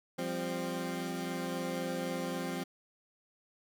20% pulse chord, F suspended second, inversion none, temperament equal with one note detuned, 174.61 / 198.39 / 261.6 Hz, F3 / G3 / C4, 0 / +21 / 0 cents, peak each -33 / -37 / -33 dBFS, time 0.18-2.64 s, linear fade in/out 10 ms, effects none

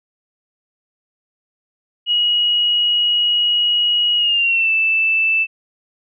sine tone with pitch glide, 2900 to 2644 Hz, F#7 to E7, -35 to +5 cents, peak -13 dBFS, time 2.06-5.47 s, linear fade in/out 50 ms, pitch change -160 cents, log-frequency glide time 4.17-4.71 s, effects none

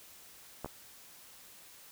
clicks, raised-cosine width 1 ms, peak -23 / -28 dBFS, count 2, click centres 0.646 / 0.66 s, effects white hiss -55 dBFS RMS until 1.91 s

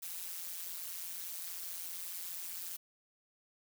blue noise with amplitude modulation, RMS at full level -39 dBFS, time 0.02-2.77 s, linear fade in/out 10 ms, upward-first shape sine, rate 175 Hz, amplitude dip 90%, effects none

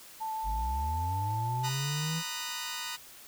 sine tone with vibrato, 880 Hz, A5, in tune, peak -32 dBFS, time 0.2-1.7 s, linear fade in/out 20 ms, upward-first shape triangle, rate 5.5 Hz, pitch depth 10 cents each way
triangle linear sweep, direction up, 46.92 to 167.1 Hz, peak -29 dBFS, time 0.43-2.23 s, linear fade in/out 50 ms
10% pulse chord, B major seventh, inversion third, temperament just, 926 / 987.8 / 1234.7 / 1481.6 Hz, A#5 / B5 / D#6 / F#6, -12 / 0 / -14 / +2 cents, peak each -33 dBFS, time 1.63-2.97 s, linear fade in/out 20 ms
effects white hiss -51 dBFS RMS until 3.27 s

